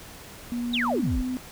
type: tone with pitch glide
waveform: sine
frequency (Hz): 240 to 254.3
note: B3 to C4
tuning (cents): -49 to -49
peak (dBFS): -26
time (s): 0.52-1.37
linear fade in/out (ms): 0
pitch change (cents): +100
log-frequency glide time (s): 0.86-1.15
type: exponential sweep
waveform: sine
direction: down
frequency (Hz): 4089 to 34.65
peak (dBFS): -23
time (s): 0.73-1.22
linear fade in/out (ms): 10
effects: tanh soft clip ceiling -14 dBFS + pink hiss -44 dBFS RMS until 1.51 s